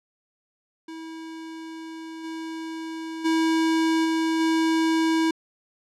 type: tone with level steps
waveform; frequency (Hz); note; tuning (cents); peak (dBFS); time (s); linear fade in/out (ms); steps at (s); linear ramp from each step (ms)
square; 323.6; E4; -32; -36 / -32 / -20 / -22 / -20; 0.88-5.31; 5; 2.23 / 3.24 / 4.04 / 4.39; 20
effects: low-pass 7000 Hz 12 dB/octave